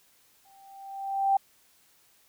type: tone with exponential growth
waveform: sine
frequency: 784 Hz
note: G5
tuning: in tune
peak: -18 dBFS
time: 0.45-1.37 s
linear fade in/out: 5 ms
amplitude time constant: 200 ms
effects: white hiss -63 dBFS RMS until 2.28 s